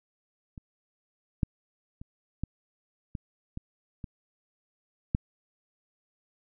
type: clicks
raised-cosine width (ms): 5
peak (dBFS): -30 / -12 / -30 / -18 / -22 / -23 / -25 / -12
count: 8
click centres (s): 0.578 / 1.432 / 2.015 / 2.436 / 3.152 / 3.574 / 4.042 / 5.149
effects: none